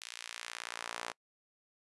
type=tone with high-pass filter sweep; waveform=sawtooth; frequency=58.27 Hz; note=A#1; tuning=in tune; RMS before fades=-44 dBFS; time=0.01-1.12 s; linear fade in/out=5 ms; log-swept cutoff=3000 to 840 Hz; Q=0.87; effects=noise-tail reverb RT60 0.1 s tail -25 dB re dry + resampled to 24000 Hz